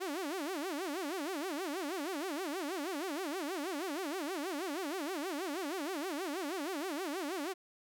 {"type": "tone with vibrato", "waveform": "sawtooth", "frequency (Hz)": 330.6, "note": "E4", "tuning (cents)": 5, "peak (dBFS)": -32, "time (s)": [0, 7.54], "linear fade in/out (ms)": 20, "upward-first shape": "sine", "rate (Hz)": 6.3, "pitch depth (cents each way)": 290, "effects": []}